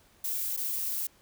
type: noise with dropouts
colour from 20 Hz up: violet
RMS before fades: -32 dBFS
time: 0.24-1.07 s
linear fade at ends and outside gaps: 5 ms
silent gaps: 0.566-0.573 s
effects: pink hiss -62 dBFS RMS until 1.21 s